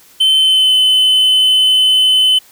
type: tone with pitch glide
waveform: triangle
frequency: 3076 to 3037 Hz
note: G7 to F#7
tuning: -33 to +44 cents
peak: -6 dBFS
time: 0.2-2.39 s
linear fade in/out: 10 ms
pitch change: -23 cents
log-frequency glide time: 0.37-0.74 s
effects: white hiss -45 dBFS RMS until 2.51 s